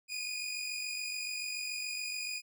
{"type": "tone pair together", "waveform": "20% pulse", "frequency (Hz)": [2442, 2489], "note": ["D#7", "D#7"], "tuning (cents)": [-33, 0], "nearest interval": "unison", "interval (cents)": 33, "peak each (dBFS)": [-34, -34], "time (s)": [0.08, 2.42], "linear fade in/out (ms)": 50, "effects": []}